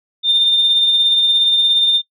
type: tone with tremolo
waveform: sine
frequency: 3612 Hz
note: A7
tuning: 45 cents sharp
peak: -8 dBFS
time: 0.23-2.02 s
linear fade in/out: 50 ms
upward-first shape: triangle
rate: 17 Hz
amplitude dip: 40%
effects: noise-tail reverb RT60 0.1 s tail -22 dB re dry + tanh soft clip ceiling -5 dBFS